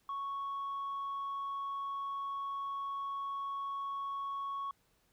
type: tone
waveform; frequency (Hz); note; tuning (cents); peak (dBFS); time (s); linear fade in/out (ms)
sine; 1108.7; C#6; 0; -34; 0.09-4.71; 2
effects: tanh soft clip ceiling -34 dBFS + pink hiss -73 dBFS RMS until 5.12 s